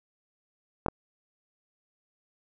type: clicks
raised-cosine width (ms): 1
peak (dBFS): -12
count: 2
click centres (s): 0.862 / 0.884
effects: none